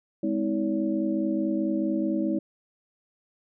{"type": "tone cluster", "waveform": "sine", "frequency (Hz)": [206.7, 255.8, 320.5, 568], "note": ["G#3", "C4", "E4", "C#5"], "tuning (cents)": [-8, -39, -49, 42], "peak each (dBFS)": [-29, -31, -26, -34], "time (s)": [0.23, 2.39], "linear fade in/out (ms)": 5, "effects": []}